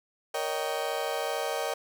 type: chord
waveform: 35% pulse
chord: Eb dominant seventh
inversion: second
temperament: just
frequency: 466.7 / 560 / 622.3 / 777.8 Hz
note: Bb4 / Db5 / Eb5 / G5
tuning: +2 / +18 / 0 / -14 cents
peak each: -33 dBFS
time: 0.34-1.74 s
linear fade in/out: 5 ms
effects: none